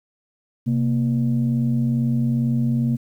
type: tone pair together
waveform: sine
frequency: 130.81 / 233.1 Hz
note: C3 / A#3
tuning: 0 / 0 cents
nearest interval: minor seventh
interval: 1000 cents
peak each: -19 dBFS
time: 0.66-2.97 s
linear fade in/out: 20 ms
effects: tanh soft clip ceiling -12 dBFS + 9-bit